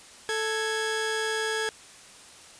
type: tone pair together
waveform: sawtooth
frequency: 440 / 1661.2 Hz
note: A4 / G#6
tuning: 0 / 0 cents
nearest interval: octave + major seventh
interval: 2300 cents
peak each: -25 / -26 dBFS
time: 0.29-1.69 s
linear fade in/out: 0 ms
effects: white hiss -49 dBFS RMS until 2.59 s + resampled to 22050 Hz